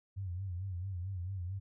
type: tone with vibrato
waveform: sine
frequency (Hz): 92.5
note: F#2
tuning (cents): 0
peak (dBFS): -36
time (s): 0.16-1.6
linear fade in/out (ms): 20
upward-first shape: sine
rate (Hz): 4.5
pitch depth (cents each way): 110
effects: none